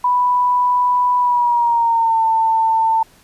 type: tone with pitch glide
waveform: sine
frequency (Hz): 987.8 to 895.4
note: B5 to A5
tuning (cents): 0 to +30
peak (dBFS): -12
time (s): 0.04-3.03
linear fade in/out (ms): 5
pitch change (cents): -170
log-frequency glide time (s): 1.18-2.22
effects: pink hiss -50 dBFS RMS until 3.23 s + resampled to 32000 Hz